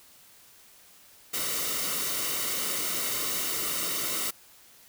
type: noise with comb filter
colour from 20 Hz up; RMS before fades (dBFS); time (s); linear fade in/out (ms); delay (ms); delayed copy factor
white; -30; 1.33-4.31; 10; 1.2; -0.6
effects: white hiss -55 dBFS RMS until 4.88 s